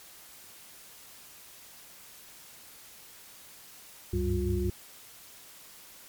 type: tone cluster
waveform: sine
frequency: 68 / 94.6 / 99.8 / 191.7 / 356.7 Hz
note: C#2 / F#2 / G2 / G3 / F4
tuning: -33 / +39 / +32 / -38 / +37 cents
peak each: -30 / -33 / -36 / -34 / -31 dBFS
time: 4.13-4.7 s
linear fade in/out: 5 ms
effects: white hiss -51 dBFS RMS until 6.08 s + MP3 96 kbps